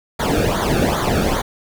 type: noise with flanger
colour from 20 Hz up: brown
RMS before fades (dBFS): -18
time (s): 0.19-1.42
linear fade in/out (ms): 10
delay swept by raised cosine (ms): 0.37 to 1.02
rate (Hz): 2.5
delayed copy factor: -0.85
effects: none